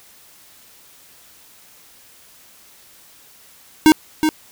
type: tone with echo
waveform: square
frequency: 311.1 Hz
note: D#4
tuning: in tune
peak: -7 dBFS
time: 3.86-3.92 s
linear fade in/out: 0 ms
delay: 370 ms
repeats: 1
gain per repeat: -7 dB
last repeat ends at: 4.29 s
effects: white hiss -48 dBFS RMS until 4.51 s